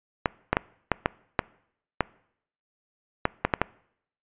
clicks, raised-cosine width 0.5 ms, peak -5 dBFS, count 11, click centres 0.258 / 0.53 / 0.569 / 0.917 / 1.059 / 1.392 / 2.007 / 3.254 / 3.45 / 3.538 / 3.616 s, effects noise-tail reverb RT60 0.7 s tail -23 dB re dry + resampled to 8000 Hz

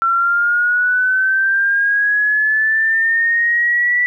sine linear sweep, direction up, 1348 to 1966 Hz, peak -12 dBFS, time 0.02-4.06 s, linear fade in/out 0 ms, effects 9-bit

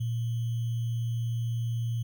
sine tone with sample-and-hold, 116.54 Hz, A#2, in tune, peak -27 dBFS, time 0-2.03 s, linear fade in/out 10 ms, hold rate 3150 Hz, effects none

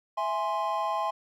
triangle chord, E augmented, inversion none, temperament equal, 659.3 / 830.6 / 1046.5 Hz, E5 / G#5 / B#5, 0 / 0 / 0 cents, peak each -31 / -29 / -28 dBFS, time 0.17-1.11 s, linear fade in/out 10 ms, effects none

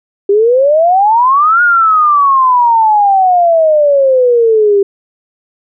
sine exponential two-way sweep, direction up then down, 392 to 1448 to 392 Hz, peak -5 dBFS, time 0.29-4.83 s, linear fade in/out 5 ms, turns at 1.62 s, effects none

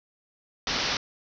white low-pass noise, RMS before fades -28 dBFS, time 0.67-0.97 s, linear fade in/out 2 ms, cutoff 5800 Hz, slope 96 dB/octave, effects none

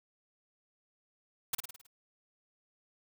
white noise with echo, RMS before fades -31 dBFS, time 1.53-1.55 s, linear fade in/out 5 ms, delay 53 ms, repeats 6, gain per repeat -5 dB, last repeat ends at 1.868 s, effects none

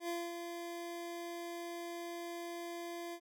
25% pulse tone with ADSR envelope, 342.8 Hz, F4, 32 cents flat, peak -32 dBFS, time 0-3.2 s, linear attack 86 ms, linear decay 230 ms, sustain -6 dB, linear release 66 ms, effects none

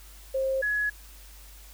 sine tone pair in turn, 532 / 1686 Hz, C5 / G#6, +29 / +26 cents, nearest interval octave + minor sixth, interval 1997 cents, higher second, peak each -24 dBFS, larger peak neither, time 0.34-0.62 / 0.62-0.9 s, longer neither, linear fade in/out 10 ms, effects added 50 Hz sine -47 dBFS peak until 1.73 s + white hiss -52 dBFS RMS until 1.73 s

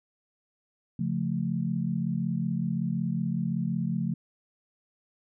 sine chord, Db augmented, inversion none, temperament equal, 138.59 / 174.61 / 220 Hz, Db3 / F3 / A3, 0 / 0 / 0 cents, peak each -32 / -29 / -31 dBFS, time 0.99-4.14 s, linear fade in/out 5 ms, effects none

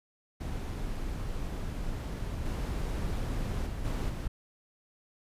brown noise with level steps, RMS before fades -35 / -32 / -36 / -31 / -35 dBFS, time 0.4-4.28 s, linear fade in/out 10 ms, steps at 2.45 / 3.66 / 3.84 / 4.09 s, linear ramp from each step 10 ms, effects resampled to 32000 Hz

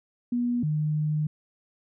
sine tone pair in turn, 242 / 152.19 Hz, B3 / D#3, -35 / -38 cents, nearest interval minor sixth, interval 803 cents, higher first, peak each -23 dBFS, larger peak neither, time 0.32-0.63 / 0.63-1.27 s, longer second, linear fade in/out 5 ms, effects none

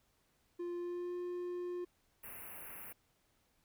triangle tone with pitch glide, 349.2 to 354.9 Hz, F4 to F4, 0 to +28 cents, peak -36 dBFS, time 0.59-1.85 s, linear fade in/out 10 ms, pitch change +28 cents, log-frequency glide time 0.76-1.15 s
white band-stop noise, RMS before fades -49 dBFS, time 2.23-2.93 s, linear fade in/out 10 ms, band 2800 to 10000 Hz, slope 96 dB/octave
effects pink hiss -75 dBFS RMS until 3.64 s

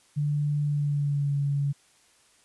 sine tone with pitch glide, 146.83 to 141.75 Hz, D3 to C#3, 0 to +39 cents, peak -23 dBFS, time 0.16-1.73 s, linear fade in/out 20 ms, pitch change -61 cents, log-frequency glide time 0.63-1.35 s, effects white hiss -61 dBFS RMS until 2.44 s + resampled to 24000 Hz

